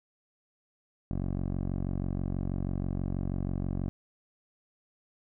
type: tone with low-pass filter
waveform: 10% pulse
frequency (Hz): 46.2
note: F#1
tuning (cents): -2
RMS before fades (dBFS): -32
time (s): 1.11-3.89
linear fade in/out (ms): 0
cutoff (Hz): 510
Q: 0.52
effects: none

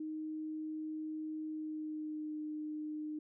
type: tone with pitch glide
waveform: sine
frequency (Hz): 311.1 to 304.9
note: D#4 to D#4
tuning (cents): 0 to -35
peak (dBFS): -38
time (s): 0-3.19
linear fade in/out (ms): 5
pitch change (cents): -35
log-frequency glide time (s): 1.47-2.4
effects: none

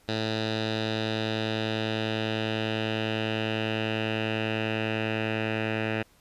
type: tone with low-pass filter sweep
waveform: 10% pulse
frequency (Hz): 110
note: A2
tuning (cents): 0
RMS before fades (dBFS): -29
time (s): 0.08-6.03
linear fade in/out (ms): 10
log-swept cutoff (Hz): 4000 to 2400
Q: 3.5
effects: pink hiss -61 dBFS RMS until 6.2 s + resampled to 32000 Hz

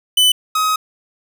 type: tone pair in turn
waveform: 45% pulse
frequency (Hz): 3000 / 1265.4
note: F#7 / D#6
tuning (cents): +23 / +29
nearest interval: octave + minor third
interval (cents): 1494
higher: first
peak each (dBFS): -9 / -14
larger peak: first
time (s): 0.17-0.32 / 0.55-0.76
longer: second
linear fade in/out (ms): 5
effects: none

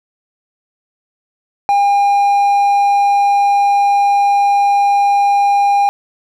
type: tone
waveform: triangle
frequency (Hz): 806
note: G5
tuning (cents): +48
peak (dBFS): -7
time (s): 1.69-5.89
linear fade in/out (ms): 0
effects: none

